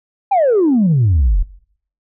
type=exponential sweep; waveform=sine; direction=down; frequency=830.6 to 38.89 Hz; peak=-8 dBFS; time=0.31-1.43 s; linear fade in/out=10 ms; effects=noise-tail reverb RT60 0.6 s tail -20 dB re dry + tanh soft clip ceiling -7 dBFS